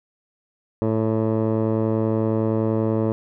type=tone with low-pass filter; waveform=15% pulse; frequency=110.6 Hz; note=A2; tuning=9 cents sharp; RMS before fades=-21 dBFS; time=0.82-3.12 s; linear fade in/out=0 ms; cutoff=670 Hz; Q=2.2; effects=none